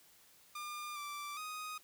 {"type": "tone with pitch steps", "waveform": "sawtooth", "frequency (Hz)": [1202, 1171, 1248], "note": ["D6", "D6", "D#6"], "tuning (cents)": [40, -5, 5], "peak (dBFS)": -38, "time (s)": [0.55, 1.78], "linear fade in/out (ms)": 5, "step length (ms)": 410, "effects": ["white hiss -64 dBFS RMS until 1.83 s"]}